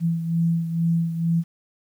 sine beating tone pair, 166.5 / 168.7 Hz, E3 / E3, +18 / +40 cents, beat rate 2.2 Hz, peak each -20 / -27 dBFS, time 0-1.44 s, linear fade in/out 50 ms, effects 9-bit

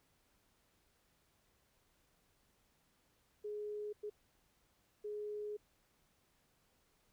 sine tone bursts at uneven times, 418.7 Hz, G#4, 14 cents sharp, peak -40 dBFS, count 3, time 3.44-3.93 / 4.03-4.1 / 5.04-5.57 s, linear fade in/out 10 ms, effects pink hiss -75 dBFS RMS until 7.12 s

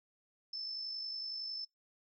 sine tone with amplitude modulation, 5274 Hz, E8, in tune, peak -37 dBFS, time 0.53-1.65 s, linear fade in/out 5 ms, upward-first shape sine, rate 50.9 Hz, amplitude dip 40%, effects noise-tail reverb RT60 0.2 s tail -26 dB re dry

